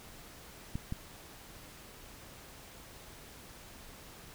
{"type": "clicks", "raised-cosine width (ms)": 5, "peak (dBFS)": -23, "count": 2, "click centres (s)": [0.755, 0.924], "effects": ["pink hiss -52 dBFS RMS until 4.34 s"]}